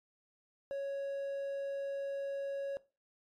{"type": "tone", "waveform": "triangle", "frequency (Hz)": 554.4, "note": "C#5", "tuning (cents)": 0, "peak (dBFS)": -33, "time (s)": [0.71, 2.77], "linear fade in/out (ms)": 0, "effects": ["noise-tail reverb RT60 0.3 s tail -18 dB re dry", "MP3 64 kbps"]}